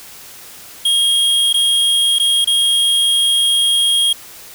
square tone with dropouts, 3257 Hz, G#7, 34 cents flat, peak -12 dBFS, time 0.85-4.13 s, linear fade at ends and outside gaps 5 ms, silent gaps 1.529-1.541 / 2.186-2.197 / 2.446-2.472 s, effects white hiss -37 dBFS RMS until 4.54 s

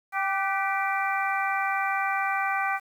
harmonic tone with a mistuned harmonic, 392 Hz, G4, in tune, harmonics 2 / 3 / 4 / 5 / 6, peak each -28 / -30 / -31 / -32 / -33 dBFS, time 0.12-2.8 s, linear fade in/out 50 ms, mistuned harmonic 4, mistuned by -50 cents, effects 9-bit

